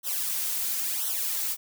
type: noise with flanger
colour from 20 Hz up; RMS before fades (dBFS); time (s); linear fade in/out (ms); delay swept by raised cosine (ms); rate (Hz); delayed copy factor
blue; -29; 0.03-1.57; 50; 0.42 to 3.72; 0.97; -1
effects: none